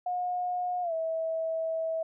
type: tone with pitch glide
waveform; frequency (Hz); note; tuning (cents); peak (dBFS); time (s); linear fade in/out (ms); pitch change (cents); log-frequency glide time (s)
sine; 720 to 648.9; F#5 to E5; -47 to -27; -28; 0.06-2.03; 5; -180; 0.82-0.93
effects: none